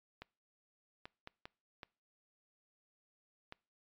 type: clicks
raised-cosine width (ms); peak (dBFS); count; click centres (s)
0.3; -30; 6; 0.22 / 1.055 / 1.274 / 1.455 / 1.832 / 3.524
effects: noise-tail reverb RT60 0.4 s tail -25 dB re dry + MP3 96 kbps